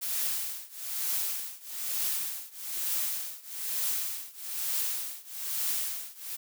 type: noise with tremolo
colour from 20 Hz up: blue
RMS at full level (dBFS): -29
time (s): 0.01-6.37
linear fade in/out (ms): 20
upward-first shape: triangle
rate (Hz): 1.1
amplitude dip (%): 95
effects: none